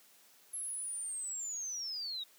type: linear sweep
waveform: sine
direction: down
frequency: 11175 to 3729 Hz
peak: -37 dBFS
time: 0.53-2.24 s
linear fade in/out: 10 ms
effects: white hiss -63 dBFS RMS until 2.38 s + high-pass 200 Hz 12 dB/octave